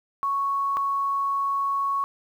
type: tone pair in turn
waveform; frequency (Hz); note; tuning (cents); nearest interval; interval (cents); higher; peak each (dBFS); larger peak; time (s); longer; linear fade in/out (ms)
sine; 1108.7 / 1108.7; C#6 / C#6; 0 / 0; unison; 0; neither; -22; neither; 0.23-0.77 / 0.77-2.04; second; 0
effects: 9-bit